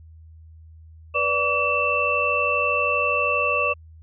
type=tone cluster; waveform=sine; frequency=492.5 / 585 / 1147 / 2670 Hz; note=B4 / D5 / D6 / E7; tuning=-5 / -7 / -41 / +22 cents; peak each=-28 / -26 / -24 / -22 dBFS; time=1.14-3.74 s; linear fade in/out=20 ms; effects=added 80 Hz sine -43 dBFS peak until 4.02 s